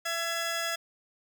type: tone pair together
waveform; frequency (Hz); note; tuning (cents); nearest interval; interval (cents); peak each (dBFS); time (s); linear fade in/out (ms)
15% pulse; 669.8 / 1680; E5 / G#6; +27 / +19; octave + major third; 1592; -26; 0.05-0.76; 10
effects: none